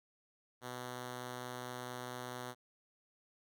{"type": "tone", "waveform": "5% pulse", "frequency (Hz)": 124.5, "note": "B2", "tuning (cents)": 14, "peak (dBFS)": -31, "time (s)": [0.61, 2.55], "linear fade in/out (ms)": 50, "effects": []}